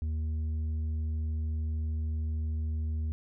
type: tone with tanh clipping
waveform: sine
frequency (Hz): 78.3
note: D#2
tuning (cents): +11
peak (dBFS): -30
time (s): 0.02-3.12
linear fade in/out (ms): 0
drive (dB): 5
effects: none